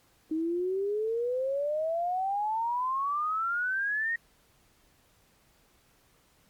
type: exponential sweep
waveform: sine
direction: up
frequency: 311.1 to 1879 Hz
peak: -27 dBFS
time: 0.31-4.16 s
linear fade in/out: 5 ms
effects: pink hiss -65 dBFS RMS until 6.49 s + Opus 48 kbps